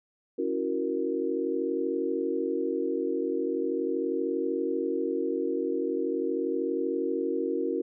sine chord, F# dominant seventh, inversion second, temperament equal, 277.2 / 329.6 / 370 / 466.2 Hz, C#4 / E4 / F#4 / A#4, 0 / 0 / 0 / 0 cents, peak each -33 / -32 / -31 / -31 dBFS, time 0.38-7.82 s, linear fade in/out 10 ms, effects none

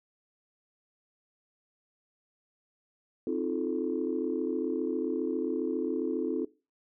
sine chord, F dominant seventh, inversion second, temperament just, 261.9 / 314.3 / 349.2 / 436.5 Hz, C4 / Eb4 / F4 / A4, +2 / +18 / 0 / -14 cents, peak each -33 dBFS, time 3.27-6.45 s, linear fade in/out 2 ms, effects noise-tail reverb RT60 0.3 s tail -20 dB re dry + tanh soft clip ceiling -18 dBFS

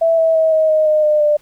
sine tone with pitch steps, 659.3 / 649.8 / 640.5 / 631.3 / 622.3 / 613.4 / 604.6 / 595.9 Hz, E5 / E5 / E5 / D#5 / D#5 / D#5 / D#5 / D5, 0 / -25 / -50 / +25 / 0 / -25 / -50 / +25 cents, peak -10 dBFS, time 0.01-1.37 s, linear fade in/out 10 ms, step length 170 ms, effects pink hiss -53 dBFS RMS until 1.41 s

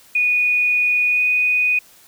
sine tone with pitch glide, 2466 to 2483 Hz, D#7 to D#7, -16 to -4 cents, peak -14 dBFS, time 0.15-1.79 s, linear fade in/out 5 ms, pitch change +12 cents, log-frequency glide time 1.1-1.21 s, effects white hiss -49 dBFS RMS until 2.07 s

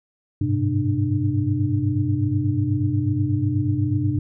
sine tone cluster, 98.2 / 106.4 / 128.9 / 298.6 Hz, G2 / G#2 / C3 / D4, +4 / +42 / -26 / +29 cents, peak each -24 dBFS, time 0.41-4.19 s, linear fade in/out 5 ms, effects none

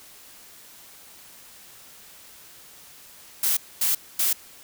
blue noise bursts, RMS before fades -22 dBFS, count 3, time 3.43-4.33 s, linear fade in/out 5 ms, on 140 ms, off 240 ms, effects white hiss -48 dBFS RMS until 4.63 s

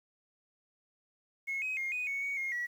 sine tone with pitch steps, 2176 / 2531 / 2131 / 2487 / 2218 / 2237 / 2141 / 1932 Hz, C#7 / D#7 / C7 / D#7 / C#7 / C#7 / C7 / B6, -33 / +29 / +31 / -1 / 0 / +15 / +39 / -39 cents, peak -31 dBFS, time 1.47-2.67 s, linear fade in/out 20 ms, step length 150 ms, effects tanh soft clip ceiling -29 dBFS + 10-bit

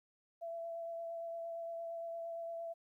sine tone with vibrato, 670 Hz, E5, 28 cents sharp, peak -40 dBFS, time 0.41-2.74 s, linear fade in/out 20 ms, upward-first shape triangle, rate 8.7 Hz, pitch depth 16 cents each way, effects 13-bit

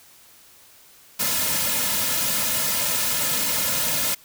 white noise with comb filter, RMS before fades -23 dBFS, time 1.19-4.15 s, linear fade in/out 10 ms, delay 2.6 ms, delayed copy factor -0.9, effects white hiss -51 dBFS RMS until 4.24 s

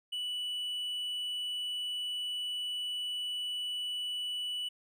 triangle tone, 2960 Hz, F#7, in tune, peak -32 dBFS, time 0.12-4.69 s, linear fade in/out 10 ms, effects none

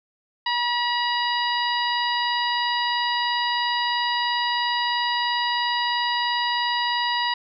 harmonic tone, 963 Hz, B5, 44 cents flat, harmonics 1 / 2 / 3 / 4 / 5, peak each -24 / -27 / -29 / -30 / -31 dBFS, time 0.46-7.34 s, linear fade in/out 5 ms, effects none

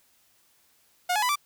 sawtooth tone with pitch steps, 719 / 845.2 / 993.6 / 1168 Hz, F#5 / G#5 / B5 / D6, -50 / +30 / +10 / -10 cents, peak -19 dBFS, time 1.09-1.358 s, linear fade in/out 10 ms, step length 67 ms, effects white hiss -64 dBFS RMS until 1.45 s

